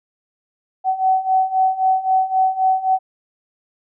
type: beating tone pair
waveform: sine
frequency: 754 / 757.8 Hz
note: F#5 / F#5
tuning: +32 / +41 cents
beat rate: 3.8 Hz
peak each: -19 / -16 dBFS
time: 0.84-2.99 s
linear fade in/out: 50 ms
effects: none